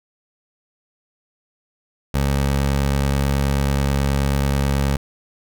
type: tone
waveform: 20% pulse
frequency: 69.3 Hz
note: C#2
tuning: in tune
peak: -12 dBFS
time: 2.14-4.97 s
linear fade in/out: 5 ms
effects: none